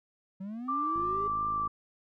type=linear sweep; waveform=triangle; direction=up; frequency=185.2 to 415.3 Hz; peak=-34 dBFS; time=0.4-1.28 s; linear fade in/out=10 ms
type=tone with vibrato; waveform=sine; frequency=1174.7 Hz; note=D6; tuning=in tune; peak=-28 dBFS; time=0.68-1.68 s; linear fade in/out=10 ms; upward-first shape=sine; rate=2.9 Hz; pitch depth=11 cents each way
type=click train; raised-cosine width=3 ms; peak=-33 dBFS; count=39; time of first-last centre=0.96-1.673 s; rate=53.3 Hz
effects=none